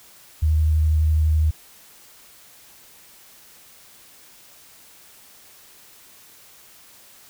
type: tone with vibrato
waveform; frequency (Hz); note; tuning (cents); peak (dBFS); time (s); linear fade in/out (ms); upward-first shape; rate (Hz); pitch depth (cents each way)
sine; 77.78; D#2; 0; -15; 0.42-1.51; 10; sine; 12; 14
effects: white hiss -49 dBFS RMS until 7.29 s